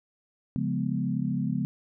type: chord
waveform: sine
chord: C# dominant seventh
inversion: none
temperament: equal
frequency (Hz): 138.59 / 174.61 / 207.7 / 246.9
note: C#3 / E#3 / G#3 / B3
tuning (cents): 0 / 0 / 0 / 0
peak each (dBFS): -31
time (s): 0.56-1.65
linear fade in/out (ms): 0
effects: none